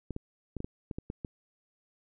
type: clicks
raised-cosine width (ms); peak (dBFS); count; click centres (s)
3; -23; 9; 0.107 / 0.164 / 0.567 / 0.604 / 0.645 / 0.912 / 0.985 / 1.101 / 1.248
effects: none